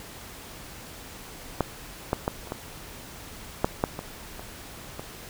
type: clicks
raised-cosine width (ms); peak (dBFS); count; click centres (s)
1; -8 / -9 / -10 / -28 / -16 / -6 / -7 / -18 / -25 / -20; 10; 1.607 / 2.131 / 2.279 / 2.473 / 2.521 / 3.645 / 3.839 / 3.991 / 4.395 / 4.995
effects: pink hiss -43 dBFS RMS until 5.29 s